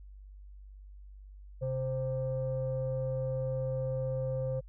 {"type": "tone pair together", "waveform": "sine", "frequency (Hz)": [130.81, 523.7], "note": ["C3", "C5"], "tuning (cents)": [0, 1], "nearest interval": "2 octaves", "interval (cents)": 2401, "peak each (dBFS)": [-32, -32], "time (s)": [1.61, 4.61], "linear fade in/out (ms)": 20, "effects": ["tanh soft clip ceiling -25 dBFS", "added 49 Hz sine -47 dBFS peak until 4.68 s"]}